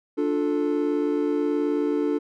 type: chord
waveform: triangle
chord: D minor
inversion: none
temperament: just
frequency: 293.7 / 352.4 / 440.5 Hz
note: D4 / F4 / A4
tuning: 0 / +16 / +2 cents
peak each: -22 / -26 / -24 dBFS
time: 0.17-2.19 s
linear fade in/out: 20 ms
effects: none